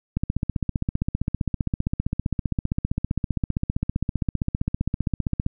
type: click train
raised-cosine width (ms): 5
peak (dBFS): -10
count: 82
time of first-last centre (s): 0.17-5.464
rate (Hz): 15.3
effects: none